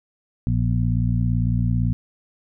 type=harmonic tone with a mistuned harmonic; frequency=57.9 Hz; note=A#1; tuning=11 cents flat; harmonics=1 / 2 / 3 / 4; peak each=-24 / -20 / -25 / -28 dBFS; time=0.47-1.93 s; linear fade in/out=0 ms; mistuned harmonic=4; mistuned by=+59 cents; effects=none